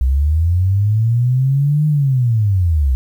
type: linear two-way sweep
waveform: sine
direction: up then down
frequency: 62 to 153.4 to 62 Hz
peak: -11 dBFS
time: 0.01-2.95 s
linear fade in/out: 0 ms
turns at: 1.87 s
effects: 8-bit